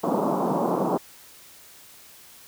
pink band-pass noise, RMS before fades -24 dBFS, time 0.03-0.98 s, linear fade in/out 10 ms, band 170 to 1100 Hz, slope 48 dB/octave, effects white hiss -49 dBFS RMS until 2.47 s

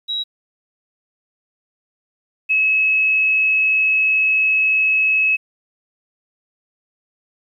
sine tone pair in turn, 3861 / 2577 Hz, B7 / E7, -40 / -40 cents, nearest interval perfect fifth, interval 700 cents, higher first, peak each -20 / -13 dBFS, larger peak second, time 0.08-0.24 / 2.49-5.37 s, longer second, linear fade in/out 20 ms, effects 9-bit

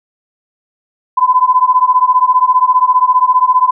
sine beating tone pair, 1003 / 1018 Hz, B5 / C6, +26 / -48 cents, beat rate 15 Hz, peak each -10 dBFS, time 1.17-3.71 s, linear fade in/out 10 ms, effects none

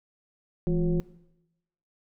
sine tone with frequency modulation, 166.9 Hz, E3, 22 cents sharp, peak -22 dBFS, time 0.67-1 s, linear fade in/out 0 ms, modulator 189 Hz, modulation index 1.1, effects noise-tail reverb RT60 0.9 s tail -20 dB re dry

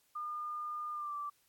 sine tone with pitch glide, 1211 to 1167 Hz, D#6 to D6, -47 to -11 cents, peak -37 dBFS, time 0.15-1.3 s, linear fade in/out 10 ms, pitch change -64 cents, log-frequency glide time 0.92-1.15 s, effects white hiss -72 dBFS RMS until 1.48 s + AAC 64 kbps

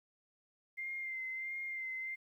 sine tone with vibrato, 2093 Hz, C7, in tune, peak -38 dBFS, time 0.77-2.16 s, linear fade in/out 20 ms, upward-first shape sine, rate 1.5 Hz, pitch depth 29 cents each way, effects 12-bit

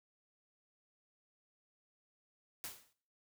white noise with exponential decay, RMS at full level -41 dBFS, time 2.64-2.93 s, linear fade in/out 0 ms, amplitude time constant 63 ms, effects noise-tail reverb RT60 0.5 s tail -18 dB re dry

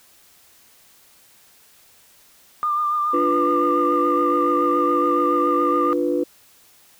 sine tone with vibrato, 1200 Hz, D6, 37 cents sharp, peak -18 dBFS, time 2.63-5.93 s, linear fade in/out 0 ms, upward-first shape triangle, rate 7.1 Hz, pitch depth 35 cents each way
sine chord, B diminished, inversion first, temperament equal, 293.7 / 349.2 / 493.9 Hz, D4 / F4 / B4, 0 / 0 / 0 cents, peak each -22 dBFS, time 3.13-6.24 s, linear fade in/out 10 ms
effects tanh soft clip ceiling -9 dBFS + white hiss -53 dBFS RMS until 6.99 s

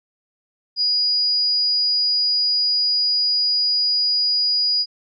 sine tone, 4900 Hz, D#8, 27 cents flat, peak -16 dBFS, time 0.76-4.86 s, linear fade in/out 50 ms, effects none

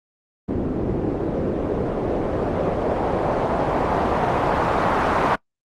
white noise with low-pass filter sweep, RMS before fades -21 dBFS, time 0.48-5.36 s, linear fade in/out 10 ms, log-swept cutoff 320 to 1100 Hz, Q 1.4, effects noise-tail reverb RT60 0.1 s tail -24 dB re dry + Opus 24 kbps

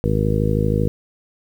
harmonic tone, 52.8 Hz, G#1, 29 cents sharp, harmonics 1 / 2 / 3 / 4 / 5 / 6 / 7 / 8 / 9, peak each -23 / -21 / -22 / -25 / -28 / -31 / -29 / -30 / -24 dBFS, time 0.04-0.88 s, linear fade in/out 0 ms, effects 8-bit

